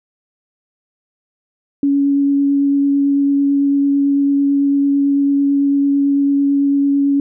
sine tone with vibrato, 280.5 Hz, C#4, 21 cents sharp, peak -11 dBFS, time 1.83-7.2 s, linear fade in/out 2 ms, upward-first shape triangle, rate 9 Hz, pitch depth 10 cents each way, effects none

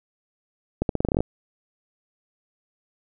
accelerating click train, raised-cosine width 2 ms, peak -8 dBFS, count 11, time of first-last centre 0.82-1.206 s, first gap 72 ms, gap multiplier 0.85, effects none

